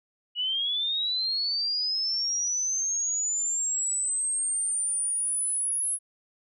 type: linear sweep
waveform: sine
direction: up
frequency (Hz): 2900 to 10750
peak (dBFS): -25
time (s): 0.35-5.99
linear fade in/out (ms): 50
effects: none